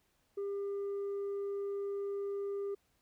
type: tone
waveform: sine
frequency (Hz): 400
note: G4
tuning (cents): +35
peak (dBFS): -32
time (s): 0.37-2.75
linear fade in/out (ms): 10
effects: tanh soft clip ceiling -34 dBFS + pink hiss -75 dBFS RMS until 3.01 s